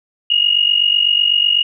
sine tone pair together, 2845 / 2893 Hz, F7 / F#7, +31 / -40 cents, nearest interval unison, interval 29 cents, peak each -14 dBFS, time 0.3-1.63 s, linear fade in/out 5 ms, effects none

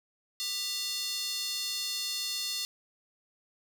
square tone with high-pass filter, 396.3 Hz, G4, 19 cents sharp, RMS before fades -34 dBFS, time 0.4-2.65 s, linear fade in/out 0 ms, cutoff 4200 Hz, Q 2.9, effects 10-bit

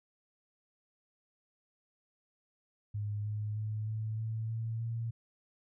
sine tone with pitch steps, 104 / 105.76 / 107.54 / 109.36 / 111.21 / 113.09 / 115 Hz, G#2 / G#2 / A2 / A2 / A2 / A2 / A#2, +3 / +32 / -39 / -10 / +19 / +48 / -23 cents, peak -33 dBFS, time 2.94-5.11 s, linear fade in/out 10 ms, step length 310 ms, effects none

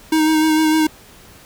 square tone with vibrato, 313.1 Hz, D#4, 11 cents sharp, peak -13 dBFS, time 0.12-0.87 s, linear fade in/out 5 ms, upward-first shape sine, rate 6.6 Hz, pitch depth 22 cents each way, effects pink hiss -44 dBFS RMS until 1.45 s

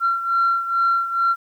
sine beating tone pair, 1365 / 1367.3 Hz, F6 / F6, -40 / -37 cents, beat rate 2.3 Hz, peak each -17 / -22 dBFS, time 0-1.36 s, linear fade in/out 50 ms, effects tanh soft clip ceiling -11 dBFS + 9-bit

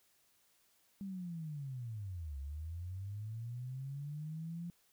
sine linear two-way sweep, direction down then up, 200 to 67.3 to 174.4 Hz, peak -40 dBFS, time 1.01-4.7 s, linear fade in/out 0 ms, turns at 2.38 s, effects white hiss -72 dBFS RMS until 4.92 s

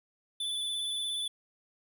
square tone with vibrato, 3487 Hz, A7, 16 cents flat, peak -32 dBFS, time 0.4-1.28 s, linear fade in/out 5 ms, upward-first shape triangle, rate 17 Hz, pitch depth 26 cents each way, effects none

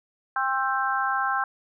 harmonic tone with a mistuned harmonic, 265.7 Hz, C4, 27 cents sharp, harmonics 3 / 4 / 5 / 6, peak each -28 / -28 / -28 / -28 dBFS, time 0.36-1.44 s, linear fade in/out 2 ms, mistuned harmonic 6, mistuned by -31 cents, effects none

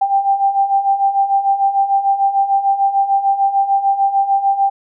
sine beating tone pair, 784 / 790.7 Hz, G5 / G5, 0 / +15 cents, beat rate 6.7 Hz, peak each -18 / -13 dBFS, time 0.01-4.7 s, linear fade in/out 10 ms, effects none

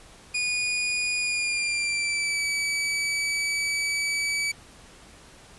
sawtooth tone with pitch glide, 2455 to 2291 Hz, D#7 to D7, -24 to -44 cents, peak -21 dBFS, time 0.34-4.52 s, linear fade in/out 10 ms, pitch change -120 cents, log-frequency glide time 1.2-2.45 s, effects pink hiss -50 dBFS RMS until 5.58 s + resampled to 24000 Hz

